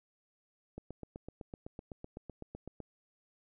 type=click train; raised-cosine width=2 ms; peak=-30 dBFS; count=17; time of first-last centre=0.78-2.803 s; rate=7.91 Hz; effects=none